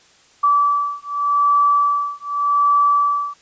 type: beating tone pair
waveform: sine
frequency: 1155 / 1155.85 Hz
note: D6 / D6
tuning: -29 / -28 cents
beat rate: 0.85 Hz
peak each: -17 / -17 dBFS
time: 0.43-3.34 s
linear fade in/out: 10 ms
effects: white hiss -52 dBFS RMS until 3.41 s + resampled to 16000 Hz